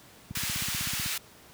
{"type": "click train", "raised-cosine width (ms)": 5, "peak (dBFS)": -23, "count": 13, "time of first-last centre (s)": [0.31, 1.06], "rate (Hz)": 16}
{"type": "high-pass noise", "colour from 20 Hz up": "pink", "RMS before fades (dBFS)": -32, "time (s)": [0.35, 1.18], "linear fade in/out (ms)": 5, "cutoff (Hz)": 1900, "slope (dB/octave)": 12}
{"effects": ["pink hiss -53 dBFS RMS until 1.53 s", "high-pass 80 Hz 12 dB/octave"]}